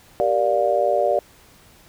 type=chord; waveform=sine; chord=G minor seventh; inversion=none; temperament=just; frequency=392 / 470.4 / 588 / 705.6 Hz; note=G4 / Bb4 / D5 / F5; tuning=0 / +16 / +2 / +18 cents; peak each=-25 / -24 / -19 / -22 dBFS; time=0.2-1.19 s; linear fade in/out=0 ms; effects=pink hiss -51 dBFS RMS until 1.88 s